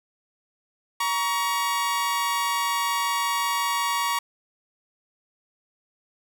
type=tone pair together; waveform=sawtooth; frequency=945.1 / 1125 Hz; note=A#5 / C#6; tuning=+24 / +25 cents; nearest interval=minor third; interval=301 cents; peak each=-22 dBFS; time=1-4.19 s; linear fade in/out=5 ms; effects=none